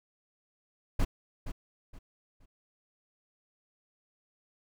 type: noise with echo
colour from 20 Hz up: brown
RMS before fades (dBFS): -24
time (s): 0.99-1.05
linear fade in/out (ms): 10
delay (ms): 470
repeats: 3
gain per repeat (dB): -11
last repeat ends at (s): 2.46
effects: none